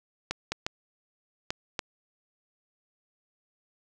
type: clicks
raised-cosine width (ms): 0.2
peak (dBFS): -12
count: 5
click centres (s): 0.31 / 0.52 / 0.665 / 1.505 / 1.792
effects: none